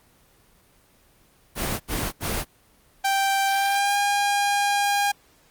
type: noise bursts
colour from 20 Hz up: pink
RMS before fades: -26 dBFS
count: 3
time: 1.55-2.45 s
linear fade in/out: 50 ms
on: 250 ms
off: 75 ms
type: tone with pitch glide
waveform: sawtooth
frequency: 784 to 809.8 Hz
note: G5 to G#5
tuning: 0 to -44 cents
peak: -16 dBFS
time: 3.04-5.12 s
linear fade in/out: 10 ms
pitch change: +56 cents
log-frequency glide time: 3.5-3.97 s
effects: pink hiss -58 dBFS RMS until 5.5 s + Opus 24 kbps